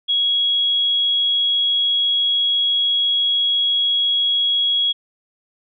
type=tone; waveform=sine; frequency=3322 Hz; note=G#7; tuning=in tune; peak=-15 dBFS; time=0.08-4.93 s; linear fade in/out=20 ms; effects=none